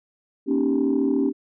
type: chord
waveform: sine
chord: Eb dominant seventh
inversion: second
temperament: equal with one note detuned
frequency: 237.3 / 277.2 / 311.1 / 392 Hz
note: Bb3 / Db4 / Eb4 / G4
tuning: +31 / 0 / 0 / 0 cents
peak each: -25 / -20 / -26 / -24 dBFS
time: 0.46-1.33 s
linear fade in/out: 50 ms
effects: tanh soft clip ceiling -12 dBFS